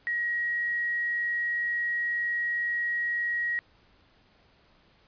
sine tone with quantisation, 1899 Hz, A#6, 32 cents sharp, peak -26 dBFS, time 0.07-3.59 s, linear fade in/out 0 ms, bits 9, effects pink hiss -62 dBFS RMS until 5.07 s + resampled to 11025 Hz

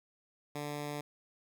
10% pulse tone, 146.83 Hz, D3, in tune, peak -29 dBFS, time 0.55-1.01 s, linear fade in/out 5 ms, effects none

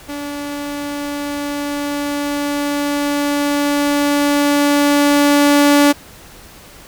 sawtooth tone with level ramp, 288.3 Hz, D4, 32 cents flat, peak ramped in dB -20 to -4 dBFS, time 0.08-5.93 s, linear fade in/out 20 ms, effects pink hiss -40 dBFS RMS until 6.87 s

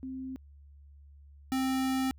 sine / square tone pair in turn, 261.6 / 262.8 Hz, C4 / C4, 0 / +8 cents, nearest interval unison, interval 8 cents, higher second, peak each -36 / -28 dBFS, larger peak second, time 0.03-0.36 / 1.52-2.11 s, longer second, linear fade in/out 0 ms, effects added 71 Hz sine -51 dBFS peak until 2.18 s

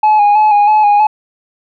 sine tone with vibrato, 839 Hz, G#5, 17 cents sharp, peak -3 dBFS, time 0.03-1.07 s, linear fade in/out 5 ms, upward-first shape square, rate 3.1 Hz, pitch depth 33 cents each way, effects tanh soft clip ceiling -5 dBFS

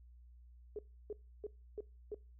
sine tone bursts, 419.8 Hz, G#4, 19 cents sharp, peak -39 dBFS, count 5, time 0.76-2.145 s, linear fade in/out 2 ms, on 29 ms, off 310 ms, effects noise-tail reverb RT60 0.3 s tail -23 dB re dry + added 60 Hz sine -56 dBFS peak until 2.39 s

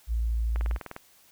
sine tone, 56.8 Hz, A#1, 44 cents flat, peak -24 dBFS, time 0.07-0.79 s, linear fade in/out 50 ms
click train, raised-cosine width 0.5 ms, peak -22 dBFS, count 9, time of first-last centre 0.56-0.964 s, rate 19.8 Hz
effects white hiss -59 dBFS RMS until 1.31 s

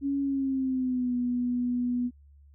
sine tone with pitch glide, 278.6 to 245.4 Hz, C#4 to B3, +9 to -11 cents, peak -25 dBFS, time 0.01-2.11 s, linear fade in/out 50 ms, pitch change -220 cents, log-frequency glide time 0.21-1.15 s, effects added 71 Hz sine -52 dBFS peak until 2.54 s

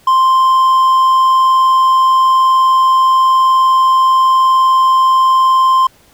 triangle tone, 1046.5 Hz, C6, in tune, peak -5 dBFS, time 0.07-5.87 s, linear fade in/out 5 ms, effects pink hiss -48 dBFS RMS until 6.13 s

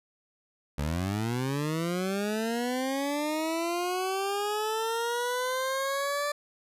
20% pulse linear sweep, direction up, 69.3 to 587.3 Hz, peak -23 dBFS, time 0.78-6.32 s, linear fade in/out 5 ms, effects resampled to 32000 Hz

